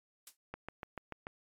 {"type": "noise with exponential decay", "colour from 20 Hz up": "blue", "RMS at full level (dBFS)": -42, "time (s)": [0.27, 0.37], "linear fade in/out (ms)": 2, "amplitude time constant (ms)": 20}
{"type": "click train", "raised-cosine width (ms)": 0.5, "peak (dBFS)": -26, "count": 6, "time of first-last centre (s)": [0.54, 1.269], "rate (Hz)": 6.86}
{"effects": ["low-pass 11000 Hz 12 dB/octave", "MP3 96 kbps"]}